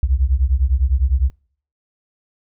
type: beating tone pair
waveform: sine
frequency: 61.5 / 71.4 Hz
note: B1 / D2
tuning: -7 / -48 cents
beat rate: 9.9 Hz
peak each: -16 / -17 dBFS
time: 0.03-1.3 s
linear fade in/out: 0 ms
effects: noise-tail reverb RT60 0.5 s tail -25 dB re dry